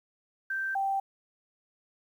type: tone pair in turn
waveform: sine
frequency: 1564 / 782 Hz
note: G6 / G5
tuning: -4 / -4 cents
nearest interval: octave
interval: 1200 cents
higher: first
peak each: -29 / -26 dBFS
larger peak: second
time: 0.5-0.75 / 0.75-1 s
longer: neither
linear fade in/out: 5 ms
effects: 10-bit